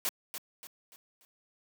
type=noise with echo; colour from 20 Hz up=white; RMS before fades=-31 dBFS; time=0.05-0.09 s; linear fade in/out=0 ms; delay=290 ms; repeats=4; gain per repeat=-8 dB; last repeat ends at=1.25 s; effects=high-pass 200 Hz 12 dB/octave